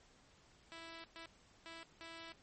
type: tone bursts at uneven times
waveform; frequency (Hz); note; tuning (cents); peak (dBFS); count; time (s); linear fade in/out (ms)
5% pulse; 330; E4; +2; -38; 4; 0.72-1.04 / 1.16-1.26 / 1.66-1.83 / 2.01-2.32; 0
effects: pink hiss -67 dBFS RMS until 2.42 s + MP3 32 kbps